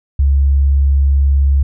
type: tone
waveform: sine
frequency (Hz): 69.3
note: C#2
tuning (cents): 0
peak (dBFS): -8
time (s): 0.19-1.63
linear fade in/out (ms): 5
effects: none